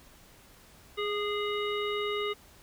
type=harmonic tone with a mistuned harmonic; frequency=415.3 Hz; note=G#4; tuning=in tune; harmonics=1 / 3 / 5 / 7 / 9; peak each=-31 / -36 / -38 / -39 / -41 dBFS; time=0.97-2.34 s; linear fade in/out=20 ms; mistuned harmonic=3; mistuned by=-21 cents; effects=pink hiss -56 dBFS RMS until 2.62 s